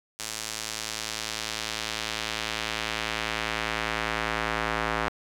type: tone with band-pass filter sweep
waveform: square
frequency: 55 Hz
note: A1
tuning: in tune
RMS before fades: -31 dBFS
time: 0.19-5.09 s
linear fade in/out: 5 ms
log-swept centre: 7200 to 1400 Hz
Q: 0.97
effects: none